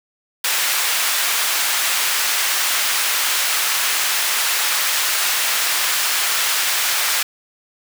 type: high-pass noise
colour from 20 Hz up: pink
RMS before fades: -19 dBFS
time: 0.44-7.23 s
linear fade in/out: 5 ms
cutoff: 1400 Hz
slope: 12 dB/octave
effects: none